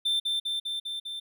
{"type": "tone with echo", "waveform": "triangle", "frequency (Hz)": 3563, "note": "A7", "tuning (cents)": 21, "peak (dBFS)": -22, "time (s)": [0.05, 0.2], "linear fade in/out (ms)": 10, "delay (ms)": 200, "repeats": 5, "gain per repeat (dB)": -2, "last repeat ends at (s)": 1.2, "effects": []}